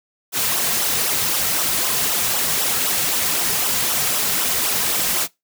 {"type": "noise with flanger", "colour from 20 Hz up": "white", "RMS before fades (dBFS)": -20, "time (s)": [0.32, 5.28], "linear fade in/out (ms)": 50, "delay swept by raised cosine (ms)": [0.43, 3.53], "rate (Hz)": 3.9, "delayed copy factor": -0.6, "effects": ["noise-tail reverb RT60 0.2 s tail -23 dB re dry"]}